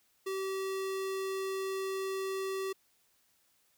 square tone, 384.5 Hz, G4, 33 cents flat, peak -34 dBFS, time 0.26-2.73 s, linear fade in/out 10 ms, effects white hiss -71 dBFS RMS until 3.77 s

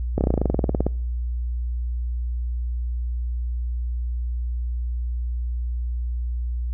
slowing click train, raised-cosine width 2 ms, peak -7 dBFS, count 17, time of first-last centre 0.18-0.866 s, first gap 29 ms, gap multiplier 1.05, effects noise-tail reverb RT60 0.6 s tail -26 dB re dry + added 60 Hz sine -23 dBFS peak until 6.73 s

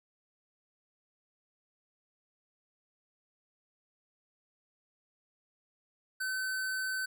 square tone, 1526 Hz, G6, 47 cents flat, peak -33 dBFS, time 6.2-7.06 s, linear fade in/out 10 ms, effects none

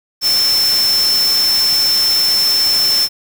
sine tone in noise, 5330 Hz, E8, 18 cents sharp, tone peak -11 dBFS, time 0.21-3.09 s, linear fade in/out 50 ms, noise white, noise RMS -22 dBFS, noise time 0.21-3.09 s, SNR +8 dB, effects none

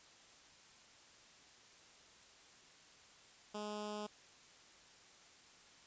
10% pulse tone with notch filter, 209.7 Hz, G#3, 17 cents sharp, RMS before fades -44 dBFS, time 3.54-4.07 s, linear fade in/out 10 ms, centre 1800 Hz, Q 1.3, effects white hiss -62 dBFS RMS until 5.86 s + resampled to 16000 Hz

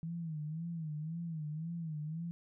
sine tone with vibrato, 160 Hz, D#3, 49 cents sharp, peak -37 dBFS, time 0.03-2.31 s, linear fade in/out 0 ms, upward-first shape sine, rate 1.9 Hz, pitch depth 110 cents each way, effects none

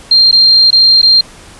sine tone with dropouts, 4186 Hz, C8, in tune, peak -3 dBFS, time 0.11-1.21 s, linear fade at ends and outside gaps 5 ms, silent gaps 0.314-0.326 / 0.706-0.727 / 1.017-1.028 s, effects pink hiss -36 dBFS RMS until 1.59 s + resampled to 24000 Hz

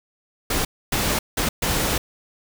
pink noise bursts at uneven times, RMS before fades -22 dBFS, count 4, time 0.5-0.65 / 0.92-1.19 / 1.37-1.49 / 1.62-1.98 s, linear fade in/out 5 ms, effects none

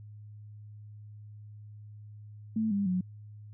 sine tone with pitch steps, 220 / 200.6 / 182.87 Hz, A3 / G3 / F#3, 0 / +40 / -20 cents, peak -26 dBFS, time 2.56-3.01 s, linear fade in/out 5 ms, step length 150 ms, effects added 105 Hz sine -45 dBFS peak until 3.53 s

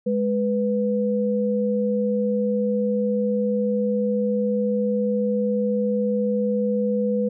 sine tone pair together, 208.1 / 493.9 Hz, G#3 / B4, +4 / 0 cents, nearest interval octave + minor third, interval 1496 cents, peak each -22 dBFS, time 0.06-7.29 s, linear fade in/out 10 ms, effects none

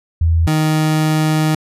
sine / 30% pulse tone pair in turn, 82.41 / 155.57 Hz, E2 / D#3, 0 / 0 cents, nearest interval major seventh, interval 1100 cents, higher second, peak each -10 dBFS, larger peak neither, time 0.21-0.47 / 0.47-1.55 s, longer second, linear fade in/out 5 ms, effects resampled to 32000 Hz

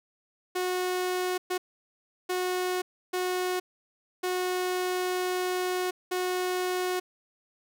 sawtooth tone bursts at uneven times, 365 Hz, F#4, 24 cents flat, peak -23 dBFS, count 6, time 0.55-1.38 / 1.5-1.58 / 2.29-2.82 / 3.13-3.6 / 4.23-5.91 / 6.11-7 s, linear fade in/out 10 ms, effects none

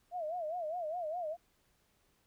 sine tone with vibrato, 664 Hz, E5, 12 cents sharp, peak -35 dBFS, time 0.11-1.37 s, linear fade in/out 50 ms, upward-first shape sine, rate 4.9 Hz, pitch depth 160 cents each way, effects pink hiss -73 dBFS RMS until 2.26 s

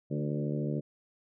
harmonic tone with a mistuned harmonic, 73.42 Hz, D2, in tune, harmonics 2 / 3 / 4 / 5 / 6 / 7 / 8, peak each -32 / -36 / -38 / -40 / -42 / -43 / -44 dBFS, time 0.1-0.81 s, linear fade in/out 20 ms, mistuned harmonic 4, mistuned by +28 cents, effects none

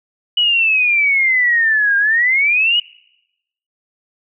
sine exponential two-way sweep, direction down then up, 2960 to 1601 to 2960 Hz, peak -11 dBFS, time 0.37-2.8 s, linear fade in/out 5 ms, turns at 1.97 s, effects noise-tail reverb RT60 0.9 s tail -24 dB re dry

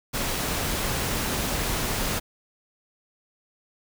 pink noise, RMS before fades -27 dBFS, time 0.13-2.2 s, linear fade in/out 20 ms, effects none

